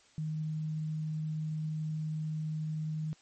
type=tone; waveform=sine; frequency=155.56 Hz; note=D#3; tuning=in tune; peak=-32 dBFS; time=0.18-3.13 s; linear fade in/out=0 ms; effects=white hiss -63 dBFS RMS until 3.21 s + MP3 32 kbps